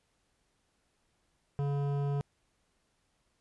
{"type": "tone with hard clipping", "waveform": "triangle", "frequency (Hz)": 141.8, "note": "C#3", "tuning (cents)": 40, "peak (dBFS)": -31, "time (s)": [1.59, 2.21], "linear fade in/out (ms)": 0, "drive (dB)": 17, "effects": ["pink hiss -75 dBFS RMS until 3.4 s", "resampled to 24000 Hz"]}